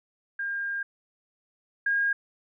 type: tone pair in turn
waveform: sine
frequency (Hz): 1608 / 1625.7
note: G6 / G#6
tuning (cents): +44 / -37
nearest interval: unison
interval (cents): 19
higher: second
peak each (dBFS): -28 / -22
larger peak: second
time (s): 0.39-0.83 / 1.86-2.13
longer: first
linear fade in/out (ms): 5
effects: none